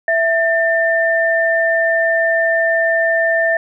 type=tone pair together; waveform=sine; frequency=660.7 / 1793 Hz; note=E5 / A6; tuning=+4 / +32 cents; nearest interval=octave + perfect fourth; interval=1728 cents; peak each=-15 dBFS; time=0.08-3.57 s; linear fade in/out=2 ms; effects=none